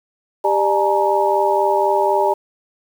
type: tone cluster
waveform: sine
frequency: 395.1 / 599 / 853 / 937 Hz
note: G4 / D5 / G#5 / A#5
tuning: +14 / +34 / +46 / +9 cents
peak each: -19 dBFS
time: 0.44-2.34 s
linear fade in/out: 10 ms
effects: 7-bit